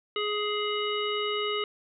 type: harmonic tone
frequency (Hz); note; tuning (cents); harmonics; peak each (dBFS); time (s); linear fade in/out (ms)
418.2; G#4; +12; 1 / 3 / 5 / 7 / 9; -30 / -33 / -36 / -33 / -39; 0.16-1.64; 2
effects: none